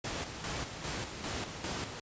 pink noise with tremolo, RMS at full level -36 dBFS, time 0.04-2 s, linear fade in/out 5 ms, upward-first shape square, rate 2.5 Hz, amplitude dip 50%, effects high-pass 60 Hz 12 dB/octave + resampled to 16000 Hz

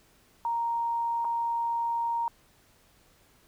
sine tone with dropouts, 932.3 Hz, A#5, in tune, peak -26 dBFS, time 0.45-2.28 s, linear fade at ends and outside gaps 1 ms, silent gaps 1.246-1.25 s, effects pink hiss -62 dBFS RMS until 3.47 s

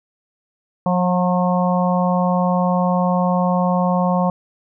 harmonic tone, 180 Hz, F#3, 47 cents flat, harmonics 1 / 3 / 4 / 5 / 6, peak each -17 / -22 / -23 / -24 / -25 dBFS, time 0.86-4.3 s, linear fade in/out 2 ms, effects none

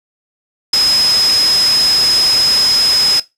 sine tone in noise, 5090 Hz, D#8, 39 cents sharp, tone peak -8 dBFS, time 0.73-3.2 s, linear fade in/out 5 ms, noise white, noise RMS -18 dBFS, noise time 0.73-3.2 s, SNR +7 dB, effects noise-tail reverb RT60 0.2 s tail -18 dB re dry + low-pass 9000 Hz 12 dB/octave

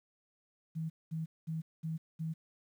sine tone bursts, 160.7 Hz, E3, 44 cents flat, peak -34 dBFS, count 5, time 0.75-2.34 s, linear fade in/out 20 ms, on 150 ms, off 210 ms, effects 11-bit

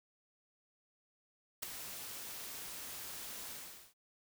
white noise with ADSR envelope, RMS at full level -36 dBFS, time 1.62-3.94 s, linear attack 13 ms, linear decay 4 ms, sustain -10 dB, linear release 430 ms, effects none

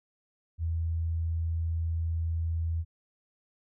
sine tone, 82.41 Hz, E2, in tune, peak -27 dBFS, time 0.58-2.85 s, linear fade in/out 50 ms, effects none

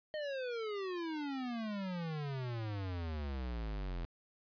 square exponential sweep, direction down, 622.3 to 41.34 Hz, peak -38 dBFS, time 0.14-4.05 s, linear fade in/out 0 ms, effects resampled to 11025 Hz + 13-bit

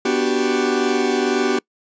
40% pulse chord, G major seventh, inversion first, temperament equal, 246.9 / 293.7 / 370 / 392 Hz, B3 / D4 / F#4 / G4, 0 / 0 / 0 / 0 cents, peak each -22 / -24 / -21 / -20 dBFS, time 0.05-1.59 s, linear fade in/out 5 ms, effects noise-tail reverb RT60 0.1 s tail -26 dB re dry + resampled to 16000 Hz

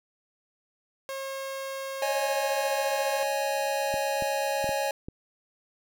sawtooth tone, 540 Hz, C#5, 45 cents flat, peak -29 dBFS, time 1.09-3.23 s, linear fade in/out 0 ms
square chord, C# suspended second, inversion none, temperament equal, 554.4 / 622.3 / 830.6 Hz, C#5 / D#5 / G#5, 0 / 0 / 0 cents, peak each -30 / -34 / -31 dBFS, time 2.02-4.91 s, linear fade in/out 2 ms
clicks, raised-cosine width 3 ms, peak -24 dBFS, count 5, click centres 3.941 / 4.223 / 4.643 / 4.692 / 5.085 s
effects none

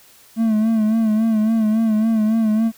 triangle tone with vibrato, 220 Hz, A3, in tune, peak -12 dBFS, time 0.36-2.72 s, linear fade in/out 50 ms, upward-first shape sine, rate 3.6 Hz, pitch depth 56 cents each way, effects white hiss -49 dBFS RMS until 2.77 s

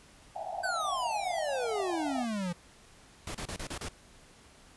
white band-pass noise, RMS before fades -37 dBFS, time 0.35-2.25 s, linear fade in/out 10 ms, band 650 to 810 Hz, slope 96 dB/octave
square exponential sweep, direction down, 1563 to 169.8 Hz, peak -32 dBFS, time 0.63-2.53 s, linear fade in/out 10 ms
pink noise bursts, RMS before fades -38 dBFS, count 6, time 3.27-3.886 s, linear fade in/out 2 ms, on 76 ms, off 32 ms
effects pink hiss -57 dBFS RMS until 4.76 s + resampled to 24000 Hz

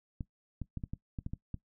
clicks, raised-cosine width 5 ms, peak -25 dBFS, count 9, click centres 0.208 / 0.617 / 0.773 / 0.838 / 0.935 / 1.188 / 1.264 / 1.335 / 1.543 s, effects noise-tail reverb RT60 0.1 s tail -18 dB re dry

